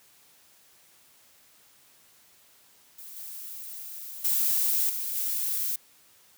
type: noise with level steps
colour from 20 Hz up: violet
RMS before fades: -44 / -40 / -25 / -32 / -29 dBFS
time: 2.98-5.76 s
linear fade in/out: 5 ms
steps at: 3.16 / 4.24 / 4.89 / 5.15 s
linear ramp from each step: 10 ms
effects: white hiss -59 dBFS RMS until 6.37 s + high-pass 60 Hz 12 dB/octave